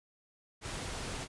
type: low-pass noise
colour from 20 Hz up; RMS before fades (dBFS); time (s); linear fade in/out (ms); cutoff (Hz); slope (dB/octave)
pink; -40; 0.61-1.28; 50; 10000; 24
effects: resampled to 24000 Hz